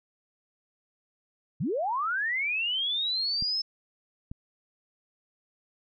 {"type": "linear sweep", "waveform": "sine", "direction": "up", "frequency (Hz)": [110, 5274], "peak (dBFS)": -26, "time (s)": [1.6, 3.62], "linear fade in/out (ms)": 10}
{"type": "clicks", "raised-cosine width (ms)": 5, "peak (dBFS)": -25, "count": 2, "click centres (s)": [3.424, 4.315]}
{"effects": []}